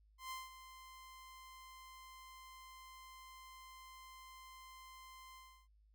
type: tone with ADSR envelope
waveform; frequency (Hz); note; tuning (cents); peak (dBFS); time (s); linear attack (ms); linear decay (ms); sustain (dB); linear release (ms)
sawtooth; 1041; C6; -9; -39; 0.18-5.68; 130; 180; -12; 330
effects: added 52 Hz sine -66 dBFS peak until 5.94 s